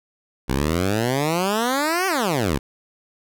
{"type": "exponential two-way sweep", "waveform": "10% pulse", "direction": "up then down", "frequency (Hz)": [61.74, 392.1, 61.74], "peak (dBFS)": -11, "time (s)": [0.48, 2.59], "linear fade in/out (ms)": 20, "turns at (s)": 2.07, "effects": []}